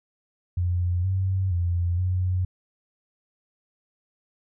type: tone with pitch steps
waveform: sine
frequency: 88.6 / 94.8 / 87.1 / 91.5 Hz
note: F2 / F#2 / F2 / F#2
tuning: +25 / +43 / -4 / -19 cents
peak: -21 dBFS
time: 0.57-2.45 s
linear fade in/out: 5 ms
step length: 470 ms
effects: none